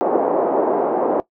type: band-pass noise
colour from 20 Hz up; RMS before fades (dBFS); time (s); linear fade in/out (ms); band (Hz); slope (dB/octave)
pink; -18; 0.01-1.2; 0; 330 to 810; 24
effects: noise-tail reverb RT60 0.1 s tail -18 dB re dry